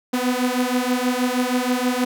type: beating tone pair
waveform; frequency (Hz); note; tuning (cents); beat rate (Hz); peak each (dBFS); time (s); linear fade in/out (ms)
sawtooth; 246.9 / 253.2; B3 / B3; 0 / +43; 6.3; -18; 0.13-2.05; 10
effects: none